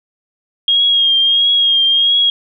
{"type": "tone with vibrato", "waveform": "sine", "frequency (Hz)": 3253, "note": "G#7", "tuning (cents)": -37, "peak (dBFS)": -9, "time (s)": [0.68, 2.3], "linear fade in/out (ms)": 2, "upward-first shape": "triangle", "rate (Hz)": 1.5, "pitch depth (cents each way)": 41, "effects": []}